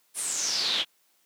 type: noise with band-pass filter sweep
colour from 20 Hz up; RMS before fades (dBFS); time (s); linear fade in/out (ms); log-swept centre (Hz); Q
brown; -28; 0.14-0.85; 50; 10000 to 3100; 6.8
effects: white hiss -67 dBFS RMS until 1.25 s + high-pass 200 Hz 12 dB/octave